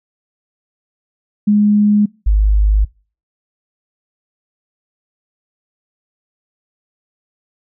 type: tone pair in turn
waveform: sine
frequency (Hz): 207.9 / 51.54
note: G#3 / G#1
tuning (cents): +2 / -12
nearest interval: 2 octaves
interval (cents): 2414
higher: first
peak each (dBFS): -8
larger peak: neither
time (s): 1.47-2.06 / 2.26-2.85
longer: neither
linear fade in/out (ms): 10
effects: noise-tail reverb RT60 0.4 s tail -26 dB re dry